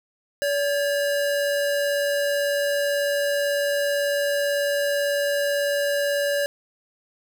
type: tone pair together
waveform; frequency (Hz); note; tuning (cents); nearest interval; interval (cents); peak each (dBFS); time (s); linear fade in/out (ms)
square; 571.7 / 1617; D5 / G#6; -47 / -47; octave + tritone; 1800; -22 / -31; 0.42-6.46; 0
effects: none